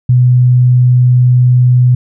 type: tone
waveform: sine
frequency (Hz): 124.7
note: B2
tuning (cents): +17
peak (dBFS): -4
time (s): 0.09-1.95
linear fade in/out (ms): 5
effects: none